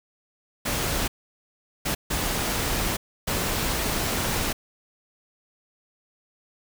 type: noise bursts at uneven times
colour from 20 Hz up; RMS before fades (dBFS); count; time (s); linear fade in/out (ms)
pink; -26; 4; 0.65-1.08 / 1.85-1.95 / 2.1-2.97 / 3.27-4.53; 10
effects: none